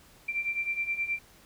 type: beating tone pair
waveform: sine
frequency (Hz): 2349 / 2358.5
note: D7 / D7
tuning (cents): 0 / +7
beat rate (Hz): 9.5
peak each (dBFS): -34 / -30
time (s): 0.28-1.19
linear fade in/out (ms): 10
effects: pink hiss -57 dBFS RMS until 1.45 s